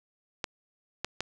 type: clicks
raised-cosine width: 0.2 ms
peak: -13 dBFS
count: 3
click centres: 0.442 / 1.046 / 1.206 s
effects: none